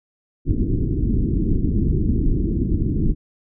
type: low-pass noise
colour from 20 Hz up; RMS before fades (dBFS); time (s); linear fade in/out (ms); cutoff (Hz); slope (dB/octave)
pink; -19; 0.45-3.15; 50; 360; 48
effects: none